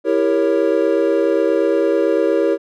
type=chord; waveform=triangle; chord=E diminished seventh; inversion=none; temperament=equal with one note detuned; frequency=329.6 / 397.2 / 466.2 / 554.4 Hz; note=E4 / G4 / Bb4 / Db5; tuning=0 / +23 / 0 / 0 cents; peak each=-17 dBFS; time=0.04-2.58 s; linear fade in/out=50 ms; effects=none

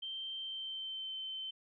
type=tone with pitch glide; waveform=sine; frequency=3134 to 3084 Hz; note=G7 to G7; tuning=-1 to -29 cents; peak=-39 dBFS; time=0.02-1.51 s; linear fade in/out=10 ms; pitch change=-28 cents; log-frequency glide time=0.37-1.15 s; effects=none

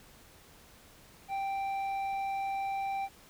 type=tone with low-pass filter; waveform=square; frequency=784 Hz; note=G5; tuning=in tune; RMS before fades=-34 dBFS; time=1.28-3.09 s; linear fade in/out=50 ms; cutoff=1900 Hz; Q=1.1; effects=pink hiss -57 dBFS RMS until 3.29 s

